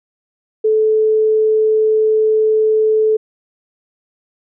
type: tone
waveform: sine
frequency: 434.8 Hz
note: A4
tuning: 21 cents flat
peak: -10 dBFS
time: 0.64-3.17 s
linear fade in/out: 10 ms
effects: none